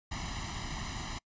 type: noise with comb filter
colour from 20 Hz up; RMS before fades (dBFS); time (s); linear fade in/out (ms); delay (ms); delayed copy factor
pink; -38; 0.11-1.19; 10; 1; +0.85
effects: noise-tail reverb RT60 0.1 s tail -26 dB re dry + resampled to 16000 Hz